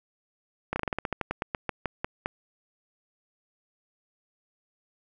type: slowing click train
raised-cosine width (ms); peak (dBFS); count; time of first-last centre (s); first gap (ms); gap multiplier
0.5; -13; 17; 0.73-2.259; 30; 1.14
effects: none